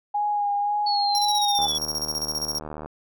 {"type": "tone with vibrato", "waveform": "sine", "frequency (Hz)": 822, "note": "G#5", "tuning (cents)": -18, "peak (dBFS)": -21, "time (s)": [0.14, 1.67], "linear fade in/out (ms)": 10, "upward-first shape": "sine", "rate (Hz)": 1.9, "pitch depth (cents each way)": 21}
{"type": "linear sweep", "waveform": "sine", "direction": "down", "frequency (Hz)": [4435, 3364], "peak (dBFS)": -24, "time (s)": [0.86, 1.78], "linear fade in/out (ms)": 10}
{"type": "tone with tremolo", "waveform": "40% pulse", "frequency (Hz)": 5588, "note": "F8", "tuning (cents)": 0, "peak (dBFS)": -23, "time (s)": [1.15, 2.59], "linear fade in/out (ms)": 0, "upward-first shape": "square", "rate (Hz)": 15, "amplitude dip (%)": 70}
{"type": "click train", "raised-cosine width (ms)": 1, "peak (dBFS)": -21, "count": 98, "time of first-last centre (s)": [1.59, 2.86], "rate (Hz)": 76.4}
{"effects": []}